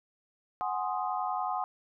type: chord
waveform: sine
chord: Ab dominant seventh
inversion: third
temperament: equal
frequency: 740 / 830.6 / 1046.5 / 1244.5 Hz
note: Gb5 / Ab5 / C6 / Eb6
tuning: 0 / 0 / 0 / 0 cents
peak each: -33 / -35 / -36 / -37 dBFS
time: 0.61-1.64 s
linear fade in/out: 0 ms
effects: none